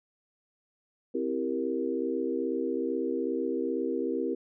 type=chord; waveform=sine; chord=C dominant seventh; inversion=none; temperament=equal with one note detuned; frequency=261.6 / 329.6 / 392 / 468.1 Hz; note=C4 / E4 / G4 / Bb4; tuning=0 / 0 / 0 / +7 cents; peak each=-33 dBFS; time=1.14-4.35 s; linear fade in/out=10 ms; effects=none